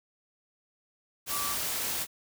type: tone in noise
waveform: sine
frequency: 1157 Hz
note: D6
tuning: 26 cents flat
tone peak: -35 dBFS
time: 1.29-1.56 s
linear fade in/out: 50 ms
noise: white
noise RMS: -32 dBFS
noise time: 1.26-2.07 s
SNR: -6 dB
effects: none